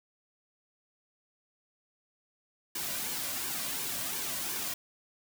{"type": "noise with flanger", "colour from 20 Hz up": "white", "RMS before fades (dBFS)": -35, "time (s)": [2.75, 4.74], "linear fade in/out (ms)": 5, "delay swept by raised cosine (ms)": [1.5, 2.36], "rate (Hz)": 2.8, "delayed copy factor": -0.55, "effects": []}